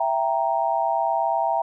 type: chord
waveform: sine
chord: E diminished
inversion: none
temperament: equal with one note detuned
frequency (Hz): 665 / 784 / 932.3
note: E5 / G5 / Bb5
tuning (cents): +15 / 0 / 0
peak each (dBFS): -24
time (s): 0-1.62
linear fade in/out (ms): 5
effects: none